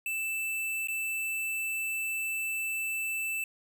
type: tone with dropouts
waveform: square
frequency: 2647 Hz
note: E7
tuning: 7 cents sharp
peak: -31 dBFS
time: 0.06-3.44 s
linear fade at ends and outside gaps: 2 ms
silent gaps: 0.873-0.884 s
effects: none